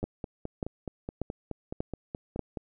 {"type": "two click trains", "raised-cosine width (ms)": 2, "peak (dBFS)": [-21, -17], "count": [13, 5], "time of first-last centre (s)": [[0.03, 2.572], [0.04, 2.393]], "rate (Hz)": [4.72, 1.7], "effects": []}